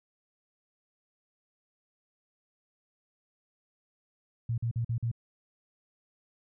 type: tone bursts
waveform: sine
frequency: 116.54 Hz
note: A#2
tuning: in tune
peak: -27 dBFS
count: 5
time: 4.49-5.115 s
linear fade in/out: 5 ms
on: 89 ms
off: 45 ms
effects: none